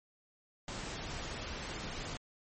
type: noise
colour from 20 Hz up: pink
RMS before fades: -41 dBFS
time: 0.68-2.17 s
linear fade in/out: 2 ms
effects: low-pass 10000 Hz 12 dB/octave + MP3 32 kbps